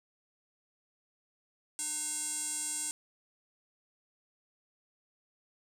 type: tone with band-pass filter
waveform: square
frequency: 303.4 Hz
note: D#4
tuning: 44 cents flat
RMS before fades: -36 dBFS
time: 1.79-2.91 s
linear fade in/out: 0 ms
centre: 8200 Hz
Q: 6.2
effects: none